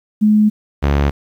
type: tone pair in turn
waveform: sine / sawtooth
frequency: 212.3 / 71.05 Hz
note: G#3 / C#2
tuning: +38 / +43 cents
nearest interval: octave + perfect fifth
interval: 1895 cents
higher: first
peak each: -8 dBFS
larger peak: neither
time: 0.21-0.5 / 0.82-1.11 s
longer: neither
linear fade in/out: 20 ms
effects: low-pass 3000 Hz 12 dB/octave + 8-bit